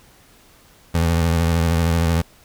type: tone with vibrato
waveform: 25% pulse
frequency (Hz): 83.2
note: E2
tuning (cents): +17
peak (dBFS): -12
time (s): 0.94-2.22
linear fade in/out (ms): 10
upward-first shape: sine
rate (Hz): 13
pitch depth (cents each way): 50
effects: pink hiss -51 dBFS RMS until 2.44 s